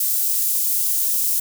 white high-pass noise, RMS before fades -20 dBFS, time 0-1.4 s, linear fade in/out 5 ms, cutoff 8800 Hz, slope 12 dB/octave, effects none

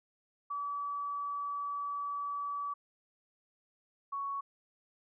sine tone pair in turn, 1147 / 1114.3 Hz, D6 / C#6, -41 / +9 cents, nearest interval minor second, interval 50 cents, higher first, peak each -34 / -34 dBFS, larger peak neither, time 0.5-2.74 / 4.12-4.41 s, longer first, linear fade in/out 10 ms, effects none

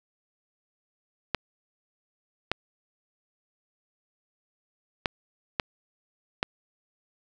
clicks, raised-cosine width 0.3 ms, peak -8 dBFS, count 5, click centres 1.347 / 2.516 / 5.058 / 5.598 / 6.429 s, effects none

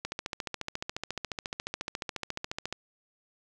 click train, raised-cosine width 0.2 ms, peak -16 dBFS, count 39, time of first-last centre 0.05-2.726 s, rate 14.2 Hz, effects none

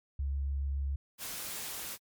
sine tone with vibrato, 69.3 Hz, C#2, in tune, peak -30 dBFS, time 0.19-0.96 s, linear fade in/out 5 ms, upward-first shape sine, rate 7.1 Hz, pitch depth 10 cents each way
white noise, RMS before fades -40 dBFS, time 1.18-1.98 s, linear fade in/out 50 ms
effects MP3 96 kbps

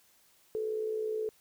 sine tone with amplitude modulation, 434.4 Hz, A4, 22 cents flat, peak -28 dBFS, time 0.55-1.29 s, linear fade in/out 0 ms, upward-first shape sine, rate 59.3 Hz, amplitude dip 55%, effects white hiss -65 dBFS RMS until 1.4 s

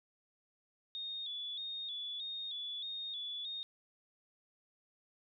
sine tone with vibrato, 3566 Hz, A7, 22 cents sharp, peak -39 dBFS, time 0.95-3.63 s, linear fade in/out 0 ms, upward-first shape square, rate 1.6 Hz, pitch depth 63 cents each way, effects none

